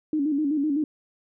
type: tone with vibrato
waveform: sine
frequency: 293.7 Hz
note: D4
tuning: in tune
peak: -21 dBFS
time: 0.13-0.84 s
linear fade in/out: 2 ms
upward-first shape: square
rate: 7.9 Hz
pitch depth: 85 cents each way
effects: none